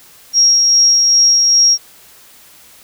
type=tone with tremolo; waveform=sine; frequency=5600 Hz; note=F8; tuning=4 cents sharp; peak=-6 dBFS; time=0.33-1.78 s; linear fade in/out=50 ms; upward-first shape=sine; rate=2.5 Hz; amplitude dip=25%; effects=white hiss -43 dBFS RMS until 2.83 s